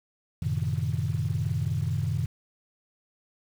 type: chord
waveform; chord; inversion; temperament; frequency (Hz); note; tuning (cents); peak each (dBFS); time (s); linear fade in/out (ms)
sine; F# diminished seventh; none; equal with one note detuned; 92.5 / 111.54 / 130.81 / 155.56; F#2 / A2 / C3 / Eb3; 0 / +24 / 0 / 0; -30; 0.42-2.26; 5
effects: tanh soft clip ceiling -17 dBFS + 8-bit